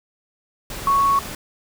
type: tone in noise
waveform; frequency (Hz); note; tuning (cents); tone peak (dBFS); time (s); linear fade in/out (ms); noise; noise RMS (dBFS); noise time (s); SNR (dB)
sine; 1110; C#6; +2; -14; 0.87-1.19; 2; pink; -32; 0.7-1.35; +15
effects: none